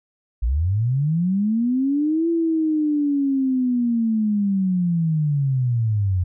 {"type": "linear two-way sweep", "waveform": "sine", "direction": "up then down", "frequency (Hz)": [51.91, 337.4, 87.7], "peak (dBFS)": -17, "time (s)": [0.42, 6.24], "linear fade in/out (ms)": 10, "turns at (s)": 2.29, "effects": []}